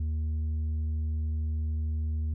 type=tone with tanh clipping; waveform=sine; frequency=77.78 Hz; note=D#2; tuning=in tune; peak=-28 dBFS; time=0-2.34 s; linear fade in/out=5 ms; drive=4 dB; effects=none